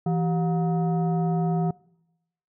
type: tone with frequency modulation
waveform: sine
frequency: 165.6 Hz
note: E3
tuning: 8 cents sharp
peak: -21 dBFS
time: 0.06-1.71 s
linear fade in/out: 5 ms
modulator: 553 Hz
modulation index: 0.7
effects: noise-tail reverb RT60 0.9 s tail -24 dB re dry